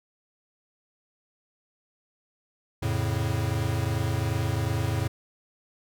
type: chord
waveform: square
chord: F augmented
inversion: none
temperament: equal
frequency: 87.31 / 110 / 138.59 Hz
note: F2 / A2 / C#3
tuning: 0 / 0 / 0 cents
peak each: -31 / -28 / -32 dBFS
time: 2.82-5.08 s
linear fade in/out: 10 ms
effects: none